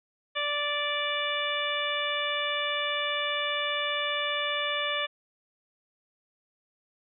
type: harmonic tone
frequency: 585 Hz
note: D5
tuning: 7 cents flat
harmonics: 1 / 2 / 3 / 4 / 5 / 6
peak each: -34 / -34 / -34 / -34 / -34 / -34 dBFS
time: 0.35-5.07 s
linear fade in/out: 20 ms
effects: none